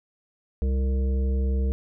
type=harmonic tone with a mistuned harmonic; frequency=66.7 Hz; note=C2; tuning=34 cents sharp; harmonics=1 / 3 / 5 / 7 / 9; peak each=-21 / -33 / -42 / -36 / -49 dBFS; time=0.62-1.72 s; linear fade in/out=0 ms; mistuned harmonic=7; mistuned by=-42 cents; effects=none